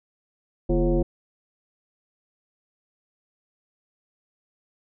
sine tone with frequency modulation, 151 Hz, D3, 48 cents sharp, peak -18 dBFS, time 0.69-1.03 s, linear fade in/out 10 ms, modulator 194 Hz, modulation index 1.8, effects none

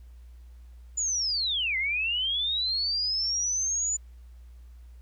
sine linear two-way sweep, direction down then up, 7040 to 2025 to 7040 Hz, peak -25 dBFS, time 0.97-3.97 s, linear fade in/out 10 ms, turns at 1.77 s, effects added 60 Hz sine -45 dBFS peak until 5.01 s + pink hiss -68 dBFS RMS until 5.01 s

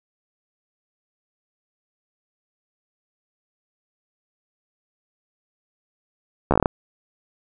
slowing click train, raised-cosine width 1 ms, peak -3 dBFS, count 8, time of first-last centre 6.51-6.658 s, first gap 13 ms, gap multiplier 1.16, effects none

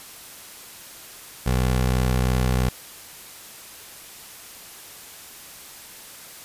20% pulse tone, 63 Hz, B1, 35 cents sharp, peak -14 dBFS, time 1.46-2.69 s, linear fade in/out 5 ms, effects white hiss -42 dBFS RMS until 6.44 s + resampled to 32000 Hz

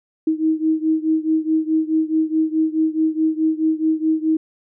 sine beating tone pair, 314.9 / 319.6 Hz, D#4 / D#4, +21 / +47 cents, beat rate 4.7 Hz, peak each -18 / -20 dBFS, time 0.27-4.37 s, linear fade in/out 5 ms, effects none

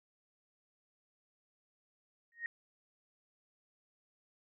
sine tone with exponential growth, 1864.7 Hz, A#6, in tune, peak -32 dBFS, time 2.32-2.46 s, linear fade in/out 1 ms, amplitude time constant 29 ms, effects none

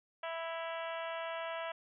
harmonic tone with a mistuned harmonic, 329.6 Hz, E4, in tune, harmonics 2 / 3 / 4 / 5 / 6 / 7 / 8 / 9 / 10, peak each -40 / -44 / -46 / -48 / -50 / -51 / -52 / -53 / -54 dBFS, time 0.23-1.72 s, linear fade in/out 5 ms, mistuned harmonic 8, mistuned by +44 cents, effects none

